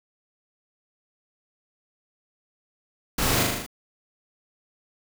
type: noise with echo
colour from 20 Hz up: pink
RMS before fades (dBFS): -25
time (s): 3.18-3.43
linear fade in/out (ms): 5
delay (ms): 39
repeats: 6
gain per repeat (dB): -2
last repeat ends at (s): 3.664
effects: none